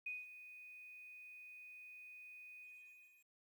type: tone with ADSR envelope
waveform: sine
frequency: 2489 Hz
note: D#7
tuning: in tune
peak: -40 dBFS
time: 0.06-3.3 s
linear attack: 7 ms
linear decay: 190 ms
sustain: -13 dB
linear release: 670 ms
effects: 12-bit